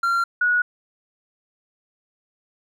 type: tone pair in turn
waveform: triangle / sine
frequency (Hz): 1378 / 1459.7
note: F6 / F#6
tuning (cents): -24 / -24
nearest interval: minor second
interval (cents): 100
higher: second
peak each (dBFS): -16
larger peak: neither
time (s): 0.03-0.24 / 0.41-0.62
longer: neither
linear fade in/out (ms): 5
effects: none